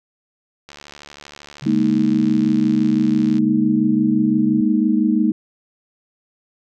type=click train; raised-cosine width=0.2 ms; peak=-20 dBFS; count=197; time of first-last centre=0.69-3.382 s; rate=72.8 Hz
type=tone with vibrato; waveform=sine; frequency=141.4 Hz; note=C#3; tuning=35 cents sharp; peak=-27 dBFS; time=1.62-4.61 s; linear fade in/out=5 ms; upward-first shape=sine; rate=0.67 Hz; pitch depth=9 cents each way
type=chord; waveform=sine; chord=Ab suspended second; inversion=none; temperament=just; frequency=207.7 / 233.6 / 311.5 Hz; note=Ab3 / Bb3 / Eb4; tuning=0 / +4 / +2 cents; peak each=-18 dBFS; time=1.66-5.32 s; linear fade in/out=5 ms
effects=none